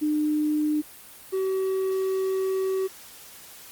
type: tone pair in turn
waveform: sine / triangle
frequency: 302.2 / 380.7 Hz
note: D4 / F#4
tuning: +50 / +49 cents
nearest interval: major third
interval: 399 cents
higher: second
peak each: -21 / -21 dBFS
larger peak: neither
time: 0.01-0.82 / 1.32-2.88 s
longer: second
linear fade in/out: 20 ms
effects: white hiss -46 dBFS RMS until 3.71 s + Opus 32 kbps